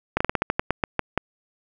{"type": "slowing click train", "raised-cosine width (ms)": 0.5, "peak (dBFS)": -5, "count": 12, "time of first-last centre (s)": [0.17, 1.176], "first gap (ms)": 35, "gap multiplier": 1.18, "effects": []}